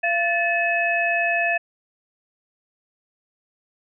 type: tone cluster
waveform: sine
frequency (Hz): 684 / 1747 / 2570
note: F5 / A6 / E7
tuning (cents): -36 / -13 / -45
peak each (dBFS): -23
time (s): 0.03-1.58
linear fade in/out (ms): 10
effects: none